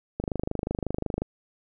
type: click train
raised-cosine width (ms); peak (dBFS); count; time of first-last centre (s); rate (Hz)
2; -14; 27; 0.2-1.22; 25.5
effects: none